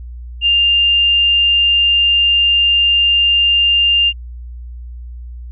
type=tone; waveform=sine; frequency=2800 Hz; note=F7; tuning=4 cents sharp; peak=-9 dBFS; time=0.41-4.13 s; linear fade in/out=50 ms; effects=added 60 Hz sine -27 dBFS peak until 5.51 s